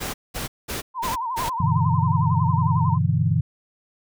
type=noise bursts; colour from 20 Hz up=pink; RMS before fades=-29 dBFS; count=5; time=0-1.5 s; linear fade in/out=20 ms; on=140 ms; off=200 ms
type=tone with vibrato; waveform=sine; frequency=971 Hz; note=B5; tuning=30 cents flat; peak=-24 dBFS; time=0.94-2.99 s; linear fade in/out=50 ms; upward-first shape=sine; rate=11 Hz; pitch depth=130 cents each way
type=chord; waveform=sine; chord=E minor seventh; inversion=first; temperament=equal; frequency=98 / 123.47 / 146.83 / 164.81 Hz; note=G2 / B2 / D3 / E3; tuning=0 / 0 / 0 / 0 cents; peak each=-23 dBFS; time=1.6-3.41 s; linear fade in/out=5 ms
effects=none